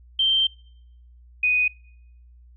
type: tone pair in turn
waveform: sine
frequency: 3136 / 2489 Hz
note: G7 / D#7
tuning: 0 / 0 cents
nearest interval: major third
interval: 400 cents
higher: first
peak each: -17 dBFS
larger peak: neither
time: 0.19-0.47 / 1.43-1.68 s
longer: first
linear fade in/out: 5 ms
effects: noise-tail reverb RT60 0.8 s tail -26 dB re dry + added 60 Hz sine -47 dBFS peak until 2.56 s